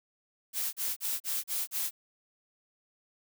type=noise bursts; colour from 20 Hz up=blue; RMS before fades=-32 dBFS; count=6; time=0.53-1.91 s; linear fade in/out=50 ms; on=200 ms; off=36 ms; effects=none